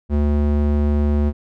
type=tone with band-pass filter; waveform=square; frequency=73.1 Hz; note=D2; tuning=7 cents flat; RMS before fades=-17 dBFS; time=0.09-1.33 s; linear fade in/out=50 ms; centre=180 Hz; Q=0.66; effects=none